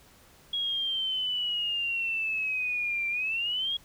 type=exponential two-way sweep; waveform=sine; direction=down then up; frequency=3322 to 2353 to 3322 Hz; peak=-27 dBFS; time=0.53-3.77 s; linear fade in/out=5 ms; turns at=3.08 s; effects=pink hiss -57 dBFS RMS until 3.84 s